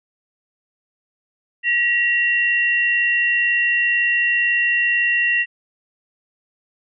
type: tone pair together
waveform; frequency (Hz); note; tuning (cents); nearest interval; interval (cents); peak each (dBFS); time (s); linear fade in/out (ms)
sine; 1915 / 2749; A#6 / F7; +46 / -28; tritone; 626; -17 / -19; 1.63-5.46; 50
effects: none